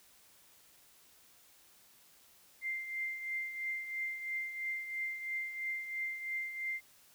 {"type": "tone with tremolo", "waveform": "sine", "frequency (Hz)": 2093, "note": "C7", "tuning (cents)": 0, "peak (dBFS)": -33, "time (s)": [2.61, 6.81], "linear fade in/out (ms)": 50, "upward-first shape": "triangle", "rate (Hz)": 3, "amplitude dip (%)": 65, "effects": ["white hiss -63 dBFS RMS until 7.14 s"]}